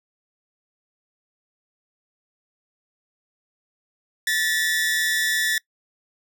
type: tone pair together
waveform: sawtooth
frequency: 1759.1 / 1922 Hz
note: A6 / B6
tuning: -1 / -48 cents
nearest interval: major second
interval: 153 cents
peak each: -18 / -22 dBFS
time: 4.27-5.58 s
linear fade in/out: 2 ms
effects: noise-tail reverb RT60 0.1 s tail -24 dB re dry